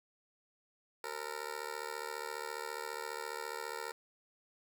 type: tone with amplitude modulation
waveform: 15% pulse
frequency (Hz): 460.5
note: A#4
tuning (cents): -21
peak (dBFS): -29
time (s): 1.04-3.92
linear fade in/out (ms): 2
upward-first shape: sine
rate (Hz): 74.7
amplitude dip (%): 100
effects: 11-bit

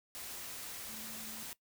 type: tone in noise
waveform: sine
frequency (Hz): 220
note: A3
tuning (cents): 0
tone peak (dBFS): -52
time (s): 0.89-1.43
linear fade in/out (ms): 0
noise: white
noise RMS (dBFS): -45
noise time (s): 0.15-1.53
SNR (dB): -10
effects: noise-tail reverb RT60 0.1 s tail -18 dB re dry

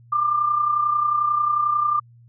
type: tone with amplitude modulation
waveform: sine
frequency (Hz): 1193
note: D6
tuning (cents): +27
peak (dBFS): -15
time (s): 0.12-2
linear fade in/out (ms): 10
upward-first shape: sine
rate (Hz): 31.2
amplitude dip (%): 55
effects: added 118 Hz sine -47 dBFS peak until 2.28 s

